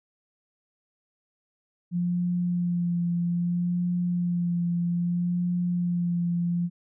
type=tone with vibrato; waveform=sine; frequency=174.7 Hz; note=F3; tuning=1 cent sharp; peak=-23 dBFS; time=1.91-6.7 s; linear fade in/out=50 ms; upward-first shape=sine; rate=0.62 Hz; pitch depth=20 cents each way; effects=none